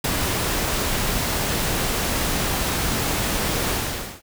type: noise with ADSR envelope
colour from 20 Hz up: pink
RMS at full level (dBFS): -21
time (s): 0.04-4.22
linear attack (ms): 6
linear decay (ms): 26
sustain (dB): -2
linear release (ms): 480
effects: none